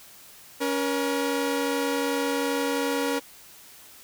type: tone pair together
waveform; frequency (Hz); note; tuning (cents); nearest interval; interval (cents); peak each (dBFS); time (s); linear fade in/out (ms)
sawtooth; 279.9 / 477.1; C#4 / A#4; +17 / +40; major sixth; 923; -23; 0.6-3.2; 20
effects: white hiss -49 dBFS RMS until 4.03 s